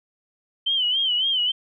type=tone with vibrato; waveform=sine; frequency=3071 Hz; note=G7; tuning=36 cents flat; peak=-19 dBFS; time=0.66-1.52 s; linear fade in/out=10 ms; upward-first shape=sine; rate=3.6 Hz; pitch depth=98 cents each way; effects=none